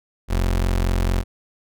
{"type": "tone", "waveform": "30% pulse", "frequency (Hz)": 44.38, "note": "F1", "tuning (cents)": 29, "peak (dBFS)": -15, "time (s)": [0.28, 1.24], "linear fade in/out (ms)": 50, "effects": []}